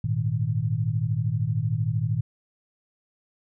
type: chord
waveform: sine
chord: Ab suspended second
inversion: none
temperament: just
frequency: 103.83 / 116.8 / 155.74 Hz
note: Ab2 / Bb2 / Eb3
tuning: 0 / +4 / +2 cents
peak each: -28 / -25 / -28 dBFS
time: 0.04-2.21 s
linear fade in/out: 5 ms
effects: none